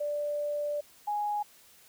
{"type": "tone pair in turn", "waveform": "sine", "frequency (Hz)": [587.3, 830.6], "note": ["D5", "G#5"], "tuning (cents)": [0, 0], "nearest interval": "tritone", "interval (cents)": 600, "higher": "second", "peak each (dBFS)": [-29, -28], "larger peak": "second", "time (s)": [[0, 0.81], [1.07, 1.43]], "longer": "first", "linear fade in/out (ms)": 10, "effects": ["white hiss -58 dBFS RMS until 1.88 s"]}